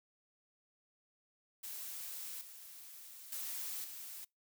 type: noise with level steps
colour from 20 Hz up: blue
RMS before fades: -45 / -53 / -42 / -48 dBFS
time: 1.63-4.25 s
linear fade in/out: 10 ms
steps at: 2.41 / 3.32 / 3.84 s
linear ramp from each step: 2 ms
effects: noise-tail reverb RT60 0.2 s tail -26 dB re dry